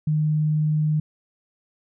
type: tone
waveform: sine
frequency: 153.1 Hz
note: D#3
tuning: 28 cents flat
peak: -18 dBFS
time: 0.07-1 s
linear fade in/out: 5 ms
effects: none